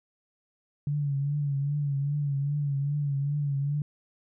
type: tone with vibrato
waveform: sine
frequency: 142.7 Hz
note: D3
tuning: 49 cents flat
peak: -25 dBFS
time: 0.87-3.82 s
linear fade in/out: 2 ms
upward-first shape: triangle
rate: 2.5 Hz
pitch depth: 66 cents each way
effects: none